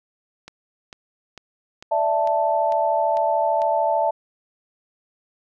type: click train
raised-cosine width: 0.2 ms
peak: -21 dBFS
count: 8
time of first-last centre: 0.48-3.619 s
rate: 2.23 Hz
type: chord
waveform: sine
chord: D suspended second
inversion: none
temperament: just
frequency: 587.3 / 660.7 / 881 Hz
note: D5 / E5 / A5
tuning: 0 / +4 / +2 cents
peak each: -24 / -21 / -21 dBFS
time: 1.91-4.11 s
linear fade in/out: 10 ms
effects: none